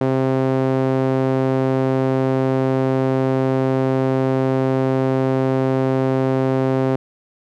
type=tone with band-pass filter; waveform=sawtooth; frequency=132 Hz; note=C3; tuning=16 cents sharp; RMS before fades=-18 dBFS; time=0.01-6.96 s; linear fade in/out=2 ms; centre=420 Hz; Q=0.99; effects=none